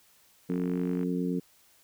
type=harmonic tone; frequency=89.4 Hz; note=F2; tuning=41 cents sharp; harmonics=2 / 3 / 4 / 5; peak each=-30 / -31 / -37 / -37 dBFS; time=0.49-1.4 s; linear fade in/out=10 ms
type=click train; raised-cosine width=0.5 ms; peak=-31 dBFS; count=28; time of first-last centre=0.5-1.031 s; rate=50.8 Hz
effects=white hiss -62 dBFS RMS until 1.83 s